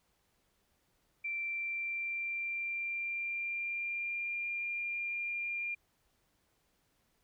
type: tone with pitch glide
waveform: sine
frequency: 2349 to 2398 Hz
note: D7 to D7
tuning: 0 to +36 cents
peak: -34 dBFS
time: 1.24-5.75 s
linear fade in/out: 10 ms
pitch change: +36 cents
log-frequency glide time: 1.4-4.45 s
effects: pink hiss -75 dBFS RMS until 7.23 s